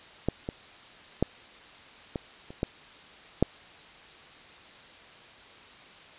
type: clicks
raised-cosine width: 2 ms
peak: -11 / -18 / -9 / -17 / -29 / -13 / -6 dBFS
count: 7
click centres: 0.286 / 0.489 / 1.226 / 2.158 / 2.505 / 2.631 / 3.426 s
effects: white hiss -50 dBFS RMS until 6.18 s + resampled to 8000 Hz